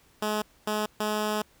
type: tone bursts at uneven times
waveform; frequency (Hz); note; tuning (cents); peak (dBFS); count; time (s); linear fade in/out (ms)
10% pulse; 212.3; G#3; +38; -18; 3; 0.22-0.42 / 0.67-0.86 / 1-1.42; 5
effects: pink hiss -61 dBFS RMS until 1.6 s